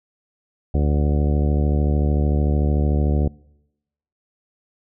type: harmonic tone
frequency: 73.42 Hz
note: D2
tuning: in tune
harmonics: 1 / 2 / 3 / 4 / 5 / 6 / 7 / 8 / 10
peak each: -17 / -23 / -27 / -29 / -31 / -33 / -34 / -35 / -37 dBFS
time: 0.74-3.28 s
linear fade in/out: 5 ms
effects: noise-tail reverb RT60 0.9 s tail -25 dB re dry